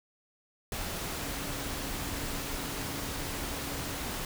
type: tone in noise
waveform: sine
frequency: 280.4 Hz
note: C#4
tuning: 20 cents sharp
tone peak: -44 dBFS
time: 1.24-4.04 s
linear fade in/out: 2 ms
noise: pink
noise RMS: -36 dBFS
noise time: 0.72-4.25 s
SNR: -11 dB
effects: none